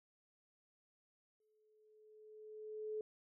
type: tone with exponential growth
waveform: sine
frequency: 430 Hz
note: A4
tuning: 40 cents flat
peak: -38 dBFS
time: 1.4-3.01 s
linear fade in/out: 2 ms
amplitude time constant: 350 ms
effects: none